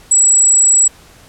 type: tone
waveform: sine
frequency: 7790 Hz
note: B8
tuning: 25 cents flat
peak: -6 dBFS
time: 0.11-0.88 s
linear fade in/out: 5 ms
effects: pink hiss -43 dBFS RMS until 1.28 s + low-pass 12000 Hz 12 dB/octave